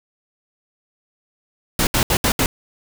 pink noise bursts at uneven times, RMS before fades -17 dBFS, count 5, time 1.79-1.87 / 1.94-2.03 / 2.1-2.17 / 2.24-2.32 / 2.39-2.46 s, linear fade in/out 2 ms, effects none

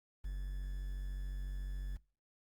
triangle tone with quantisation, 47 Hz, F#1, 28 cents sharp, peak -35 dBFS, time 0.24-1.97 s, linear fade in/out 10 ms, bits 10, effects noise-tail reverb RT60 0.4 s tail -25 dB re dry + Opus 32 kbps

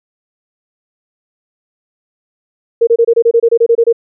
sine tone bursts, 464.3 Hz, A#4, 7 cents flat, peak -5 dBFS, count 13, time 2.81-3.928 s, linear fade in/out 10 ms, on 62 ms, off 26 ms, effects none

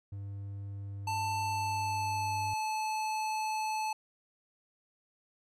triangle tone, 99.7 Hz, G2, 30 cents sharp, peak -36 dBFS, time 0.12-2.54 s, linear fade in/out 5 ms
square tone with pitch glide, 886 to 867.3 Hz, A5 to A5, +12 to -25 cents, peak -32 dBFS, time 1.07-3.93 s, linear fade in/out 5 ms, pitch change -37 cents, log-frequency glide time 1.4-2.46 s
effects low-pass 10000 Hz 12 dB/octave

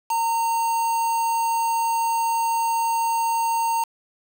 triangle tone with quantisation, 918 Hz, A#5, 27 cents flat, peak -18 dBFS, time 0.1-3.84 s, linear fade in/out 5 ms, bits 5, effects none

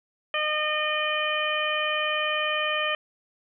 harmonic tone, 610 Hz, D#5, 34 cents flat, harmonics 1 / 2 / 3 / 4 / 5, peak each -30 / -30 / -30 / -30 / -30 dBFS, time 0.34-2.95 s, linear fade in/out 2 ms, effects none

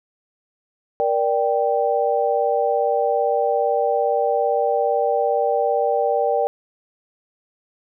sine chord, G minor, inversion first, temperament just, 470.4 / 588 / 784 Hz, Bb4 / D5 / G5, +16 / +2 / 0 cents, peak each -21 dBFS, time 1-6.47 s, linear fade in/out 0 ms, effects none

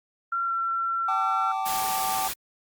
sine tone with pitch glide, 1370 to 1355 Hz, F6 to E6, -34 to +47 cents, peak -24 dBFS, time 0.32-1.52 s, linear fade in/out 5 ms, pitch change -19 cents, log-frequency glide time 0.45-0.53 s
triangle chord, G suspended second, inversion none, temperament equal with one note detuned, 769.6 / 880 / 1174.7 Hz, G5 / A5 / D6, -32 / 0 / 0 cents, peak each -26 / -30 / -30 dBFS, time 1.08-2.28 s, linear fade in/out 5 ms
white noise, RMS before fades -31 dBFS, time 1.65-2.34 s, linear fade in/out 20 ms
effects Opus 32 kbps

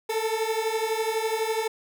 30% pulse beating tone pair, 437.6 / 449.6 Hz, A4 / A4, -9 / +37 cents, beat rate 12 Hz, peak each -25 dBFS, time 0.09-1.68 s, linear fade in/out 10 ms, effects none

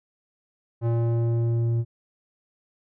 square tone with low-pass filter sweep, 116.54 Hz, A#2, in tune, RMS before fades -23 dBFS, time 0.81-1.85 s, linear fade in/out 50 ms, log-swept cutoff 750 to 240 Hz, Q 0.8, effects none

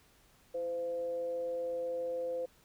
sine tone with frequency modulation, 513 Hz, C5, 34 cents flat, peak -33 dBFS, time 0.54-2.46 s, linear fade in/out 10 ms, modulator 180 Hz, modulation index 0.3, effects pink hiss -65 dBFS RMS until 2.64 s

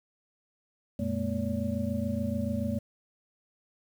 sine tone cluster, 90.1 / 117 / 211.7 / 238.7 / 570 Hz, F#2 / A#2 / G#3 / A#3 / C#5, -45 / +7 / +33 / +41 / +48 cents, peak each -35 / -37 / -32 / -33 / -37 dBFS, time 0.99-2.79 s, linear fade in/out 5 ms, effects 9-bit

